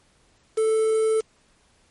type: tone with quantisation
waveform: triangle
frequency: 440 Hz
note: A4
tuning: in tune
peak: -16 dBFS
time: 0.57-1.21 s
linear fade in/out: 10 ms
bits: 6
effects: pink hiss -61 dBFS RMS until 1.9 s + MP3 48 kbps